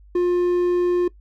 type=tone; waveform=triangle; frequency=354.4 Hz; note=F4; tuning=25 cents sharp; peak=-14 dBFS; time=0.15-1.08 s; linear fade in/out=5 ms; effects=noise-tail reverb RT60 0.1 s tail -20 dB re dry + added 50 Hz sine -45 dBFS peak until 1.2 s